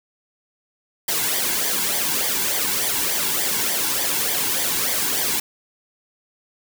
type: noise with flanger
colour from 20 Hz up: white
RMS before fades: -22 dBFS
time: 1.08-5.4 s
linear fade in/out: 5 ms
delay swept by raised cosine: 0.73 to 1.66 ms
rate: 3.4 Hz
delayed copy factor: -0.65
effects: none